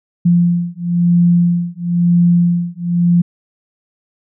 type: beating tone pair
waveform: sine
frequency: 173 / 174 Hz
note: F3 / F3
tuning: -16 / -6 cents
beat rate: 1 Hz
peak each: -13 dBFS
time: 0.25-3.22 s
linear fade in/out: 10 ms
effects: none